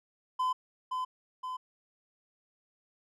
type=tone with echo; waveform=triangle; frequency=1018 Hz; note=C6; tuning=48 cents flat; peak=-25 dBFS; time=0.39-0.53 s; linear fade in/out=10 ms; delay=520 ms; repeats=2; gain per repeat=-4 dB; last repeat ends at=1.57 s; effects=none